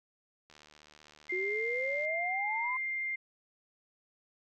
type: click train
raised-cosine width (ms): 0.2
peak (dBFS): -38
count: 118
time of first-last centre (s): 0.5-2.05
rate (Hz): 75.5
type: tone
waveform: sine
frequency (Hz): 2104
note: C7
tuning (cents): +9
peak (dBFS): -32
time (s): 1.29-3.16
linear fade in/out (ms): 10
type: exponential sweep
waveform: sine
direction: up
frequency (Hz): 360 to 1038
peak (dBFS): -34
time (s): 1.32-2.77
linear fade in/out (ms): 5
effects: none